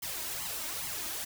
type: noise with flanger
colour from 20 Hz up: white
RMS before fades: -37 dBFS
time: 0.02-1.25 s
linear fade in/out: 10 ms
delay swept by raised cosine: 0.95 to 3.25 ms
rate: 2.4 Hz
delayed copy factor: +0.85
effects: none